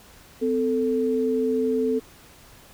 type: tone pair together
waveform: sine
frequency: 255.6 / 442.4 Hz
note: C4 / A4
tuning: -40 / +9 cents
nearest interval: major sixth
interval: 949 cents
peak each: -24 / -22 dBFS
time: 0.41-2 s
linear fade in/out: 20 ms
effects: pink hiss -50 dBFS RMS until 2.73 s